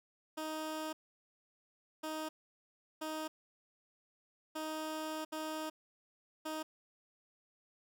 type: tone bursts at uneven times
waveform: 15% pulse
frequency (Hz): 312.4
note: D#4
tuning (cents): +7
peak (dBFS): -32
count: 6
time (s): 0.37-0.93 / 2.03-2.29 / 3.01-3.28 / 4.55-5.25 / 5.32-5.7 / 6.45-6.63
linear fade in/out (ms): 10
effects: none